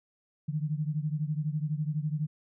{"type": "beating tone pair", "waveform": "sine", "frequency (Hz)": [148.5, 160.5], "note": ["D3", "E3"], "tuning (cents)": [20, -46], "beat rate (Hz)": 12, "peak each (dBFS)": [-30, -33], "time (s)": [0.48, 2.27], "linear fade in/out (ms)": 10, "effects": []}